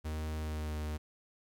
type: tone with pitch glide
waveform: 45% pulse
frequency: 77.78 to 76.31 Hz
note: D#2 to D#2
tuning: 0 to -33 cents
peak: -35 dBFS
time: 0.04-0.98 s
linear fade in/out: 20 ms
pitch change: -33 cents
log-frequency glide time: 0.4-0.72 s
effects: 12-bit